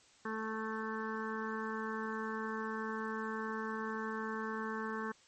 harmonic tone, 220 Hz, A3, in tune, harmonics 1 / 2 / 4 / 5 / 6 / 7 / 8, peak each -41 / -42 / -47 / -43 / -49 / -45 / -47 dBFS, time 0.25-5.12 s, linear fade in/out 5 ms, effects white hiss -64 dBFS RMS until 5.27 s + MP3 32 kbps

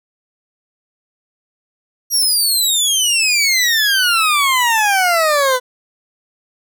20% pulse exponential sweep, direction down, 5750 to 493.9 Hz, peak -7 dBFS, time 2.1-5.6 s, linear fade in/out 50 ms, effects none

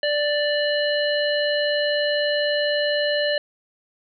harmonic tone, 588 Hz, D5, 2 cents sharp, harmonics 1 / 3 / 5 / 7, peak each -21 / -26 / -28 / -29 dBFS, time 0.03-3.38 s, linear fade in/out 2 ms, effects none

